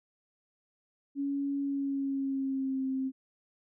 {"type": "tone with pitch glide", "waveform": "sine", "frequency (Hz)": [280, 264.3], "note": ["C#4", "C4"], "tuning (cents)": [18, 18], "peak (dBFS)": -29, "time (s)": [1.15, 3.12], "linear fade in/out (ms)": 50, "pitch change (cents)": -100, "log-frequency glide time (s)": [1.61, 2.86], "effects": []}